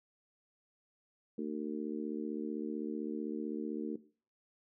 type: harmonic tone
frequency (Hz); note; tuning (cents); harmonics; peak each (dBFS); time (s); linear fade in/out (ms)
75.7; D#2; -47; 3 / 4 / 5 / 6; -38 / -40 / -42 / -44; 1.38-3.96; 5
effects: noise-tail reverb RT60 0.4 s tail -17 dB re dry